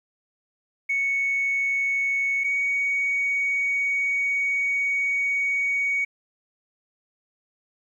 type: tone pair in turn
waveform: sine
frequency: 2217 / 2241 Hz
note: C#7 / C#7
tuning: 0 / +18 cents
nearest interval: unison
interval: 18 cents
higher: second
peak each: -20 dBFS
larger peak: neither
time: 0.89-2.44 / 2.44-6.05 s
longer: second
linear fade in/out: 10 ms
effects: tanh soft clip ceiling -17 dBFS + 10-bit